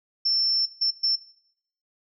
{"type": "tone bursts at uneven times", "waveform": "sine", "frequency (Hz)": 5370, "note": "E8", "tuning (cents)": 31, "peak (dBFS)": -19, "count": 3, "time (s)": [[0.25, 0.66], [0.81, 0.91], [1.03, 1.16]], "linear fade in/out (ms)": 10, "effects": ["noise-tail reverb RT60 0.7 s tail -21 dB re dry"]}